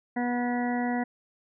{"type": "harmonic tone", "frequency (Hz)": 243.6, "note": "B3", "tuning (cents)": -24, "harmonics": [1, 2, 3, 4, 6, 7, 8], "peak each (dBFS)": [-27, -37, -32, -40, -43, -42, -37], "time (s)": [0.16, 1.04], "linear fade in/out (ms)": 10, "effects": []}